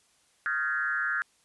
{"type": "tone with frequency modulation", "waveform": "sine", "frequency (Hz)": 1541, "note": "G6", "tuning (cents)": -30, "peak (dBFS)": -26, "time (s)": [0.46, 1.22], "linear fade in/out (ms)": 0, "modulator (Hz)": 144, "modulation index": 1.5, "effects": ["white hiss -66 dBFS RMS until 1.44 s", "resampled to 24000 Hz"]}